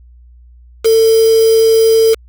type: tone with quantisation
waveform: sine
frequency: 448.5 Hz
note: A4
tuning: 33 cents sharp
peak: -6 dBFS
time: 0.84-2.15 s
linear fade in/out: 20 ms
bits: 3
effects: added 60 Hz sine -38 dBFS peak until 2.28 s